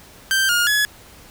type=tone with pitch steps; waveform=sawtooth; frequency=1566 / 1423 / 1694 Hz; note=G6 / F6 / G#6; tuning=-2 / +32 / +34 cents; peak=-12 dBFS; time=0.31-0.85 s; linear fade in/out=0 ms; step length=180 ms; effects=pink hiss -45 dBFS RMS until 1.3 s